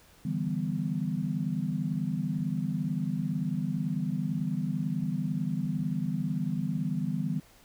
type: chord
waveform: sine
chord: E minor seventh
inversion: third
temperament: equal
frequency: 146.83 / 164.81 / 196 / 246.9 Hz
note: D3 / E3 / G3 / B3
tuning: 0 / 0 / 0 / 0 cents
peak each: -34 / -32 / -33 / -35 dBFS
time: 0.25-7.4 s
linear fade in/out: 5 ms
effects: pink hiss -58 dBFS RMS until 7.64 s